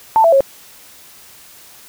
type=tone with pitch steps; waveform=sine; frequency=888 / 665 / 545 Hz; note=A5 / E5 / C#5; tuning=+16 / +15 / -29 cents; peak=-7 dBFS; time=0.16-0.406 s; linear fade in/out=0 ms; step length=82 ms; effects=white hiss -42 dBFS RMS until 1.88 s